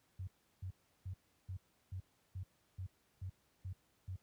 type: tone bursts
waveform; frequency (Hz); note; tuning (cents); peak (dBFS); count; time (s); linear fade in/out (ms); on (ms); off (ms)
sine; 93; F#2; +9; -40; 10; 0.19-4.16; 5; 82; 350
effects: pink hiss -75 dBFS RMS until 4.22 s + high-pass 60 Hz 12 dB/octave